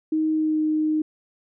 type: tone with pitch glide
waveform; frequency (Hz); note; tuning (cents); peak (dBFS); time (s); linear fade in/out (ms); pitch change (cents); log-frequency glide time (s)
sine; 313.3 to 309.3; D#4 to D#4; +12 to -10; -19; 0.12-1.02; 5; -22; 0.32-0.6
effects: none